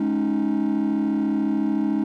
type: chord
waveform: triangle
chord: Ab suspended fourth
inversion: none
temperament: equal with one note detuned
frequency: 210.2 / 277.2 / 311.1 Hz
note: Ab3 / Db4 / Eb4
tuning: +21 / 0 / 0 cents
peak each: -21 dBFS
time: 0-2.04 s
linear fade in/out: 5 ms
effects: tanh soft clip ceiling -14 dBFS